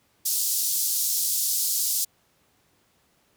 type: band-pass noise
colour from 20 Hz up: white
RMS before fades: -25 dBFS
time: 0.25-2.05 s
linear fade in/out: 10 ms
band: 4600 to 16000 Hz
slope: 24 dB/octave
effects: pink hiss -65 dBFS RMS until 3.36 s + high-pass 80 Hz 12 dB/octave